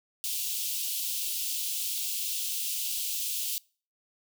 white high-pass noise, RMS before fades -32 dBFS, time 0.24-3.58 s, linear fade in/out 0 ms, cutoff 2700 Hz, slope 48 dB/octave, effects noise-tail reverb RT60 0.4 s tail -25 dB re dry

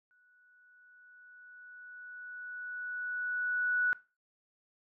sine tone with exponential growth, 1475 Hz, F#6, 6 cents flat, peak -25 dBFS, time 0.11-3.93 s, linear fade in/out 0 ms, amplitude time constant 830 ms, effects noise-tail reverb RT60 0.3 s tail -20 dB re dry

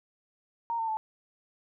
sine tone with pitch steps, 929 / 901.5 / 874.8 Hz, A#5 / A5 / A5, -6 / +42 / -10 cents, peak -28 dBFS, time 0.7-0.97 s, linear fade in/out 0 ms, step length 90 ms, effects none

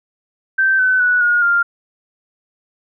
sine tone with pitch steps, 1555 / 1514.2 / 1474.5 / 1435.9 / 1398.2 Hz, G6 / F#6 / F#6 / F6 / F6, -14 / +40 / -6 / +48 / +2 cents, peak -11 dBFS, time 0.58-1.63 s, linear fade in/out 10 ms, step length 210 ms, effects none

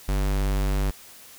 square tone, 49 Hz, G1, in tune, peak -22 dBFS, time 0.08-0.91 s, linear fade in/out 10 ms, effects white hiss -47 dBFS RMS until 1.38 s

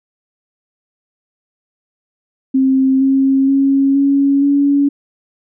sine tone with pitch steps, 265 / 269.3 / 273.7 / 278.2 / 282.7 Hz, C4 / C#4 / C#4 / C#4 / C#4, +22 / -50 / -22 / +6 / +34 cents, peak -9 dBFS, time 2.54-4.89 s, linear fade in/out 10 ms, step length 470 ms, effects none

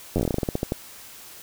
slowing click train, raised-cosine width 2 ms, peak -10 dBFS, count 16, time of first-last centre 0.16-0.721 s, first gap 10 ms, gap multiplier 1.17, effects white hiss -44 dBFS RMS until 1.42 s

